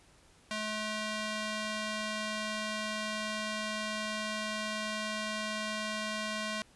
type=tone with band-pass filter; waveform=square; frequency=214.7 Hz; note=A3; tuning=42 cents flat; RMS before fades=-36 dBFS; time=0.51-6.62 s; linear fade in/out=0 ms; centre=3000 Hz; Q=0.53; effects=pink hiss -62 dBFS RMS until 6.75 s + resampled to 24000 Hz